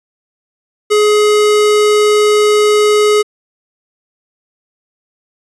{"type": "tone", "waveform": "square", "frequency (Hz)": 420.4, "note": "G#4", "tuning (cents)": 21, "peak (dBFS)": -8, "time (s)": [0.9, 3.23], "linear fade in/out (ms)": 20, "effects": ["resampled to 24000 Hz"]}